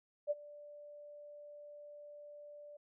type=tone with ADSR envelope; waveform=sine; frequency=587.3 Hz; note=D5; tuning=in tune; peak=-29 dBFS; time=0.27-2.77 s; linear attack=37 ms; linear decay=30 ms; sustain=-21 dB; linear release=7 ms; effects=none